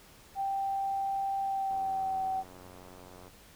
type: tone with pitch glide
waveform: sine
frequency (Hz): 784 to 762.1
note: G5 to G5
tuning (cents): 0 to -49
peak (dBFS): -29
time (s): 0.35-2.44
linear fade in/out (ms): 50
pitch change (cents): -49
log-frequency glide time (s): 1.41-2.23
type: click train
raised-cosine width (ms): 1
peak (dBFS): -37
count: 144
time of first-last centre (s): 1.71-3.28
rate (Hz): 91.1
effects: pink hiss -56 dBFS RMS until 3.55 s